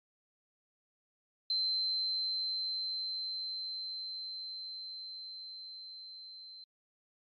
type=tone with level ramp; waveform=sine; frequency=4096 Hz; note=C8; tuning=38 cents flat; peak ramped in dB=-29 to -48 dBFS; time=1.5-6.64 s; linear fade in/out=2 ms; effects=AAC 32 kbps